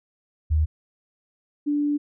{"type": "tone pair in turn", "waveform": "sine", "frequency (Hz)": [77.4, 292.2], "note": ["D#2", "D4"], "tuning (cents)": [-9, -9], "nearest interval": "octave + major seventh", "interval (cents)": 2300, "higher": "second", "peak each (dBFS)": [-17, -20], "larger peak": "first", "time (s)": [[0.5, 0.66], [1.66, 1.98]], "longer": "second", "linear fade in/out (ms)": 20, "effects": []}